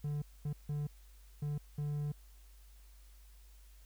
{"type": "tone bursts at uneven times", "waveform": "triangle", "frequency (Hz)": 146.83, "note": "D3", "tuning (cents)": 0, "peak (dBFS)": -32, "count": 5, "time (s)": [[0.04, 0.22], [0.45, 0.53], [0.69, 0.87], [1.42, 1.58], [1.78, 2.12]], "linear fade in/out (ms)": 5, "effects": ["added 50 Hz sine -55 dBFS peak until 3.85 s", "white hiss -67 dBFS RMS until 3.85 s"]}